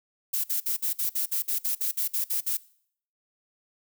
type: noise bursts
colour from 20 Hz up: violet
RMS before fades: -27 dBFS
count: 14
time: 0.33-2.572 s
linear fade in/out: 10 ms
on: 110 ms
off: 54 ms
effects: noise-tail reverb RT60 0.6 s tail -21 dB re dry